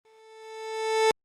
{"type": "tone with exponential growth", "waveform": "30% pulse", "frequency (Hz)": 441.1, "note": "A4", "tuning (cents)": 4, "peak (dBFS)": -15, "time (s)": [0.05, 1.11], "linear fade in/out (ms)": 1, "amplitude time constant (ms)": 230, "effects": ["low-pass 8000 Hz 12 dB/octave", "Opus 24 kbps"]}